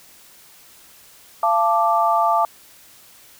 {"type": "chord", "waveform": "sine", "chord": "D minor", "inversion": "first", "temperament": "equal with one note detuned", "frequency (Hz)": [684.5, 880, 1174.7], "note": ["F5", "A5", "D6"], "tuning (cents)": [-35, 0, 0], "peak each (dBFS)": -19, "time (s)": [1.43, 2.45], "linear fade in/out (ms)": 2, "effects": ["white hiss -48 dBFS RMS until 3.39 s"]}